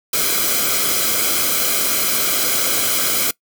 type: noise with comb filter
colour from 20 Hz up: white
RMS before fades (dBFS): -18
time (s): 0.13-3.31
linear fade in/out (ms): 5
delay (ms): 1.1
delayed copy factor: -0.75
effects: noise-tail reverb RT60 0.1 s tail -22 dB re dry